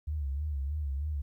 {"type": "tone with vibrato", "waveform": "sine", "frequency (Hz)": 72, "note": "D2", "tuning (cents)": -34, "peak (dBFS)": -30, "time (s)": [0.07, 1.22], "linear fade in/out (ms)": 10, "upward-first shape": "sine", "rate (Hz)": 3.2, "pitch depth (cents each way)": 110, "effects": ["12-bit"]}